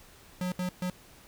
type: tone bursts at uneven times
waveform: square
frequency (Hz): 181.4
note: F#3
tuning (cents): -34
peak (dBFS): -30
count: 3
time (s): 0.41-0.52 / 0.59-0.69 / 0.82-0.9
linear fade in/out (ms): 2
effects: pink hiss -55 dBFS RMS until 1.27 s